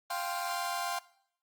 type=chord; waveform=sawtooth; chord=F suspended second; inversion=none; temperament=just; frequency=698.5 / 785.8 / 1047.7 Hz; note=F5 / G5 / C6; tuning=0 / +4 / +2 cents; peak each=-32 / -34 / -32 dBFS; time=0.1-0.99 s; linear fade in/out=5 ms; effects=noise-tail reverb RT60 0.7 s tail -21 dB re dry + Opus 24 kbps